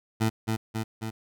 20% pulse tone with echo, 110.9 Hz, A2, 14 cents sharp, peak -17 dBFS, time 0.2-0.3 s, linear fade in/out 20 ms, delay 270 ms, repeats 3, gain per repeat -3 dB, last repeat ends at 1.11 s, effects none

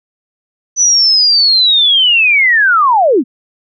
sine linear sweep, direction down, 6030 to 209.9 Hz, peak -6 dBFS, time 0.76-3.24 s, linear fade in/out 50 ms, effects none

